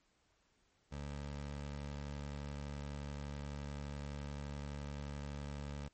20% pulse tone, 71.7 Hz, D2, 41 cents flat, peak -37 dBFS, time 0.91-5.89 s, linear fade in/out 20 ms, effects pink hiss -75 dBFS RMS until 5.93 s + MP3 32 kbps

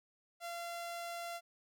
sawtooth tone, 686 Hz, F5, 31 cents flat, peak -37 dBFS, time 0.4-1.41 s, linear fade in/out 50 ms, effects none

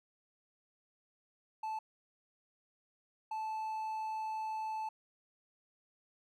triangle tone bursts at uneven times, 874 Hz, A5, 12 cents flat, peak -34 dBFS, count 2, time 1.63-1.79 / 3.31-4.89 s, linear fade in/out 5 ms, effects none

